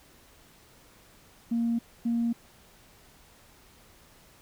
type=tone pair in turn; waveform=sine; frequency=232.9 / 233.8 Hz; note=A#3 / A#3; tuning=-1 / +5 cents; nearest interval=unison; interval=6 cents; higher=second; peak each=-23 dBFS; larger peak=neither; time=1.51-1.79 / 2.05-2.33 s; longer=neither; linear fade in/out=10 ms; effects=tanh soft clip ceiling -20 dBFS + pink hiss -57 dBFS RMS until 4.41 s